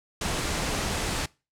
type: low-pass noise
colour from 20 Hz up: pink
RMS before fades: -29 dBFS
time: 0.21-1.26 s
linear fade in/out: 5 ms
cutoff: 9600 Hz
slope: 24 dB/octave
effects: noise-tail reverb RT60 0.3 s tail -23 dB re dry